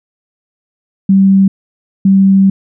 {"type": "tone bursts at uneven times", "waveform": "sine", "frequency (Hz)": 193.8, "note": "G3", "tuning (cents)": -20, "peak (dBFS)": -4, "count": 2, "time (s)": [[1.09, 1.48], [2.05, 2.5]], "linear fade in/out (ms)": 5, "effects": []}